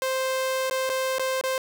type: tone with dropouts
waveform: sawtooth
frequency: 523.3 Hz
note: C5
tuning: in tune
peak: -20 dBFS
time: 0.02-1.58 s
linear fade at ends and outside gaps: 1 ms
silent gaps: 0.698-0.71 / 0.893-0.898 / 1.184-1.195 / 1.412-1.438 s
effects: none